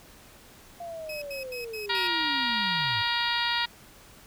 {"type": "linear sweep", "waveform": "sine", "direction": "down", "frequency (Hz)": [698.5, 95.6], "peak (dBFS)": -35, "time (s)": [0.8, 3.02], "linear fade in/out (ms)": 5}
{"type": "tone bursts", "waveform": "30% pulse", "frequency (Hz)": 2555, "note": "D#7", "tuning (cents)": 45, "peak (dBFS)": -33, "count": 5, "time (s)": [1.09, 2.076], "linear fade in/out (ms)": 5, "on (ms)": 130, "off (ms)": 84}
{"type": "harmonic tone", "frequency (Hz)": 473, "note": "A#4", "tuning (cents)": 25, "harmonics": [2, 3, 4, 5, 6, 7, 8, 9, 10], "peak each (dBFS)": [-31, -34, -31, -36, -35, -35, -32, -37, -36], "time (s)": [1.89, 3.66], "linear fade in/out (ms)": 10}
{"effects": ["pink hiss -52 dBFS RMS until 4.26 s"]}